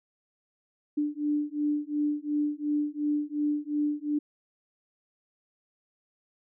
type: beating tone pair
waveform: sine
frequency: 294.4 / 297.2 Hz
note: D4 / D4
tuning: +4 / +21 cents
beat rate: 2.8 Hz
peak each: -29 dBFS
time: 0.97-4.19 s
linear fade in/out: 10 ms
effects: none